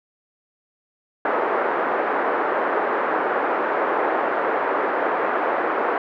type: band-pass noise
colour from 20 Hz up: pink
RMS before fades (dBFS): -22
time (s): 1.25-5.98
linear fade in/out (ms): 2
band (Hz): 370 to 1600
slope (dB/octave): 24
effects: none